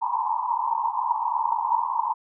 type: band-pass noise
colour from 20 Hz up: pink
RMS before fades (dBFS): -25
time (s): 0.01-2.14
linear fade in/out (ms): 20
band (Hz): 890 to 1000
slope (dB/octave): 96
effects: none